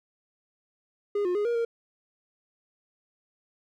triangle tone with pitch steps, 409.5 / 357.9 / 414.2 / 472.9 / 464.4 Hz, G#4 / F4 / G#4 / A#4 / A#4, -24 / +42 / -5 / +25 / -7 cents, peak -22 dBFS, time 1.15-1.65 s, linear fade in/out 5 ms, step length 100 ms, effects none

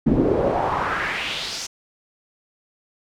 brown noise with band-pass filter sweep, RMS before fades -22 dBFS, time 0.06-1.67 s, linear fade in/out 10 ms, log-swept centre 250 to 6300 Hz, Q 2.6, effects none

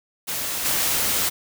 white noise with level steps, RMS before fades -27 / -22 dBFS, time 0.27-1.3 s, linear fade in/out 20 ms, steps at 0.64 s, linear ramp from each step 20 ms, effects none

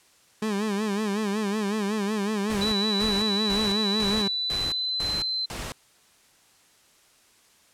30% pulse tone with vibrato, 207.7 Hz, G#3, in tune, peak -22 dBFS, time 0.42-4.28 s, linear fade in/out 5 ms, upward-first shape sine, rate 5.4 Hz, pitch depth 100 cents each way
pink noise bursts, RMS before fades -34 dBFS, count 7, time 2.5-5.72 s, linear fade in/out 0 ms, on 220 ms, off 280 ms
sine tone with pitch glide, 3951 to 4079 Hz, B7 to C8, 0 to -45 cents, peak -25 dBFS, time 2.61-5.46 s, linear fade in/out 10 ms, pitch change +55 cents, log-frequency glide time 4.19-5.19 s
effects white hiss -59 dBFS RMS until 7.73 s + low-pass 10000 Hz 12 dB/octave

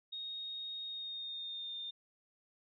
sine tone with pitch glide, 3729 to 3625 Hz, A#7 to A#7, 0 to -49 cents, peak -40 dBFS, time 0.12-1.91 s, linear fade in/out 10 ms, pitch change -49 cents, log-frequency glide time 0.85-1.77 s, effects none

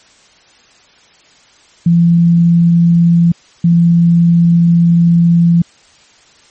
sine tone bursts at uneven times, 170 Hz, F3, 46 cents flat, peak -5 dBFS, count 2, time 1.86-3.32 / 3.64-5.62 s, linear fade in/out 5 ms, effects white hiss -46 dBFS RMS until 6.5 s + MP3 32 kbps

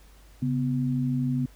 sine tone pair together, 137.1 / 249.7 Hz, C#3 / B3, -19 / +19 cents, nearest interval minor seventh, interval 1038 cents, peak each -26 dBFS, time 0.42-1.46 s, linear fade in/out 5 ms, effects added 50 Hz sine -50 dBFS peak until 1.55 s + pink hiss -58 dBFS RMS until 1.55 s

